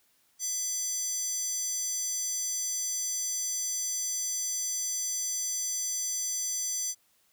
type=tone with high-pass filter; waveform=square; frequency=670 Hz; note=E5; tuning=28 cents sharp; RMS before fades=-32 dBFS; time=0.39-6.95 s; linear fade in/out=50 ms; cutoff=6400 Hz; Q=7.2; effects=white hiss -68 dBFS RMS until 7.32 s